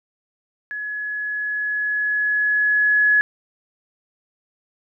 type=tone with level ramp; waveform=sine; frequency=1693 Hz; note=G#6; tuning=33 cents sharp; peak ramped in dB=-26 to -12 dBFS; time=0.71-3.21 s; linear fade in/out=0 ms; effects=none